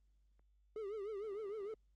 triangle tone with vibrato, 415.3 Hz, G#4, in tune, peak -39 dBFS, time 0.76-1.74 s, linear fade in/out 2 ms, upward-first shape triangle, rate 6.6 Hz, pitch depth 150 cents each way, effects added 50 Hz sine -69 dBFS peak until 1.95 s + Opus 24 kbps

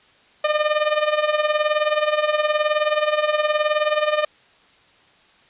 sawtooth tone with tremolo, 605 Hz, D#5, 49 cents flat, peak -10 dBFS, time 0.44-4.25 s, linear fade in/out 5 ms, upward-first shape triangle, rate 19 Hz, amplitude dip 80%, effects white hiss -54 dBFS RMS until 5.49 s + resampled to 8000 Hz

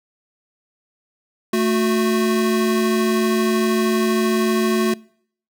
square tone pair together, 221.2 / 364.4 Hz, A3 / F#4, +9 / -26 cents, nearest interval major sixth, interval 865 cents, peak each -20 dBFS, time 1.53-4.94 s, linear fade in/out 5 ms, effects noise-tail reverb RT60 0.6 s tail -24 dB re dry

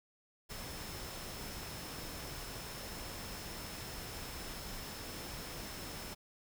sine tone in noise, 5274 Hz, E8, in tune, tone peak -53 dBFS, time 0.49-6.15 s, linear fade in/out 20 ms, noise pink, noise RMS -45 dBFS, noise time 0.49-6.15 s, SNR -11 dB, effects none

